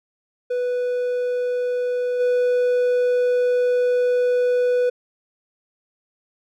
triangle tone with level steps, 493.9 Hz, B4, in tune, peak -18 / -14 dBFS, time 0.5-4.9 s, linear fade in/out 10 ms, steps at 2.19 s, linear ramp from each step 20 ms, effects none

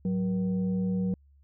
sine tone with frequency modulation, 185 Hz, F#3, in tune, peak -25 dBFS, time 0.05-1.14 s, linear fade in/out 2 ms, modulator 291 Hz, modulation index 0.46, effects added 70 Hz sine -56 dBFS peak until 1.43 s

